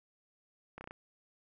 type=slowing click train; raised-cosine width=0.5 ms; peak=-30 dBFS; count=5; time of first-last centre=0.78-0.909 s; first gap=30 ms; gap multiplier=1.05; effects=none